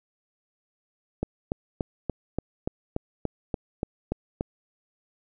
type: click train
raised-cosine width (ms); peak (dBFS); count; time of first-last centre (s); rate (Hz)
2; -13; 12; 1.23-4.409; 3.46
effects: none